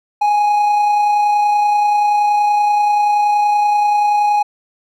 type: tone with amplitude modulation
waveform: triangle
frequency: 830.6 Hz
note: G#5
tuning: in tune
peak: -8 dBFS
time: 0.21-4.43 s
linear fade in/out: 10 ms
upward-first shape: sine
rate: 30.5 Hz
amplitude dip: 25%
effects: none